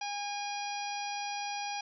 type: harmonic tone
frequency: 816 Hz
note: G#5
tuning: 31 cents flat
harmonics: 1 / 2 / 3 / 4 / 5 / 6 / 7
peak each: -36 / -48 / -42 / -47 / -50 / -45 / -45 dBFS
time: 0.01-1.81 s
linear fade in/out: 5 ms
effects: none